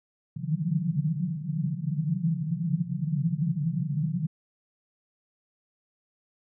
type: band-pass noise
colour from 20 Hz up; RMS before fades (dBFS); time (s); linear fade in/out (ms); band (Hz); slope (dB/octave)
pink; -28; 0.36-4.27; 10; 140 to 180; 96
effects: none

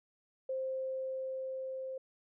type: tone with level ramp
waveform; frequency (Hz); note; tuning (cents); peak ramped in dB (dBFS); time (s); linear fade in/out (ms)
sine; 525; C5; +6; -33 to -38; 0.49-1.98; 5
effects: none

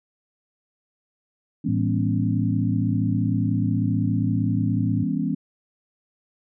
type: chord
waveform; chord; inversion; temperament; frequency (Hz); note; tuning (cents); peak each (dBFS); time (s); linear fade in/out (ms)
sine; C# half-diminished seventh; first; equal with one note detuned; 164.81 / 200.5 / 246.9 / 277.2; E3 / G3 / B3 / C#4; 0 / +39 / 0 / 0; -27; 1.64-5.35; 10
type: tone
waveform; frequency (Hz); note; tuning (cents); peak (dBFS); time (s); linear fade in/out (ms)
sine; 110; A2; 0; -23; 1.68-5.04; 10
effects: none

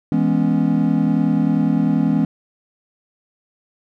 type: chord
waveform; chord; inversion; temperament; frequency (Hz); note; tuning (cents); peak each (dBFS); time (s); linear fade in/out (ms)
triangle; C# minor seventh; first; equal; 164.81 / 207.7 / 246.9 / 277.2; E3 / G#3 / B3 / C#4; 0 / 0 / 0 / 0; -18; 0.12-2.25; 2
effects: none

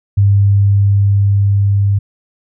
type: tone with level ramp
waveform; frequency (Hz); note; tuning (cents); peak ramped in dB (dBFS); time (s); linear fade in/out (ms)
sine; 100; G2; +35; -6 to -9; 0.17-1.99; 10
effects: none

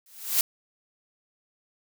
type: noise with exponential growth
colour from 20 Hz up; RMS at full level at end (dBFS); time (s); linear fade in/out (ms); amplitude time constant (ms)
blue; -19; 0.06-0.41; 2; 76
effects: none

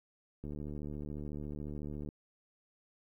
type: click train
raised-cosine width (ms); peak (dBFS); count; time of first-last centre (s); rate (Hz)
3; -30; 123; 0.44-2.089; 74
effects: 12-bit

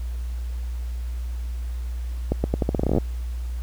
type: accelerating click train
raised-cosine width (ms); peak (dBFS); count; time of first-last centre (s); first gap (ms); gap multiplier
2; -8; 16; 2.32-2.983; 120; 0.83
effects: added 60 Hz sine -26 dBFS peak until 3.62 s + pink hiss -50 dBFS RMS until 3.62 s

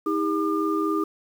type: tone cluster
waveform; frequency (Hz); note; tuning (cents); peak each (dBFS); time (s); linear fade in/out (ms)
sine; 317.7 / 401.8 / 1204; D#4 / G4 / D6; +36 / +43 / +43; -24 / -27 / -27; 0.06-1.04; 5
effects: 8-bit

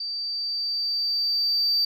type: tone with level ramp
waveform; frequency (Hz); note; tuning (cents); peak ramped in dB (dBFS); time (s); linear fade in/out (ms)
sine; 4644; D8; -20; -28 to -17; 0-1.85; 5
effects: tanh soft clip ceiling -17 dBFS

